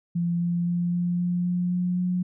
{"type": "tone with pitch steps", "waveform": "sine", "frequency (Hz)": [171.8, 172.99, 174.2, 175.41, 176.63, 177.86, 179.1, 180.34], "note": ["F3", "F3", "F3", "F3", "F3", "F3", "F3", "F#3"], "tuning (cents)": [-28, -16, -4, 8, 20, 32, 44, -44], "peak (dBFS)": -22, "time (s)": [0.15, 2.23], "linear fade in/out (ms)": 10, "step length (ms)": 260, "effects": []}